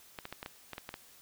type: clicks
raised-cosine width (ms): 0.3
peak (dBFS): -24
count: 9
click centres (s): 0.188 / 0.254 / 0.326 / 0.429 / 0.461 / 0.733 / 0.781 / 0.891 / 0.941
effects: white hiss -58 dBFS RMS until 1.21 s